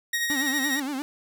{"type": "tone with tremolo", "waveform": "sawtooth", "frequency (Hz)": 1879, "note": "A#6", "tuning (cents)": 13, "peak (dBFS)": -19, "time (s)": [0.13, 0.8], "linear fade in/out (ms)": 5, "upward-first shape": "triangle", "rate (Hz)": 12, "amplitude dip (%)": 45}
{"type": "tone with vibrato", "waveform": "45% pulse", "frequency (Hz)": 277.2, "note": "C#4", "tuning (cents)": 0, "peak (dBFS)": -28, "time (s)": [0.3, 1.02], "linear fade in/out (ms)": 0, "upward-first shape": "sine", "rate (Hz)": 8.7, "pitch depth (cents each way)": 130}
{"effects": []}